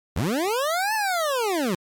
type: linear two-way sweep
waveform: 25% pulse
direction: up then down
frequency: 62.9 to 892 to 165.3 Hz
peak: -18 dBFS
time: 0.16-1.75 s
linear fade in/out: 5 ms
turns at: 0.94 s
effects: MP3 96 kbps